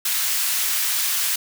white high-pass noise, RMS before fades -22 dBFS, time 0.05-1.36 s, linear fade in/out 5 ms, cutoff 1400 Hz, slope 12 dB/octave, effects none

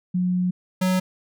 sine / square tone pair in turn, 180.9 / 185.13 Hz, F#3 / F#3, -39 / +1 cents, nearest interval unison, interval 40 cents, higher second, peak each -19 dBFS, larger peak neither, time 0.14-0.51 / 0.81-1 s, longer first, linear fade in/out 10 ms, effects none

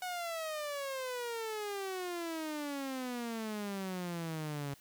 sawtooth exponential sweep, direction down, 740 to 138.59 Hz, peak -33 dBFS, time 0.02-4.74 s, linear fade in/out 2 ms, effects white hiss -61 dBFS RMS until 4.8 s

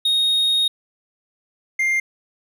triangle tone pair in turn, 3729 / 2107 Hz, A#7 / C7, 0 / +12 cents, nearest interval minor seventh, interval 988 cents, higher first, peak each -14 / -15 dBFS, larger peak first, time 0.05-0.68 / 1.79-2 s, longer first, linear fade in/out 5 ms, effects none

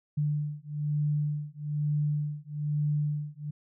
sine beating tone pair, 147.9 / 149 Hz, D3 / D3, +13 / +25 cents, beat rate 1.1 Hz, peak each -30 dBFS, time 0.17-3.51 s, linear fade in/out 10 ms, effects none

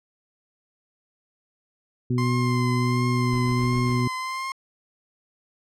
harmonic tone, 123.7 Hz, B2, 3 cents sharp, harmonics 1 / 2 / 3, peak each -22 / -25 / -31 dBFS, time 2.1-4.08 s, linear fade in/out 5 ms
30% pulse tone with vibrato, 1046.5 Hz, C6, in tune, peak -25 dBFS, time 2.18-4.52 s, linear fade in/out 2 ms, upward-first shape triangle, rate 1.4 Hz, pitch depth 35 cents each way
brown noise with tremolo, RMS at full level -38 dBFS, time 3.32-4.01 s, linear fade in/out 5 ms, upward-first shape square, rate 7.4 Hz, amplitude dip 45%
effects low-pass 8000 Hz 12 dB/octave

